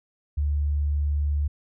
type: tone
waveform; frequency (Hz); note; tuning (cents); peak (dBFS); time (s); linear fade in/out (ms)
sine; 73; D2; -10; -21; 0.37-1.48; 10
effects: none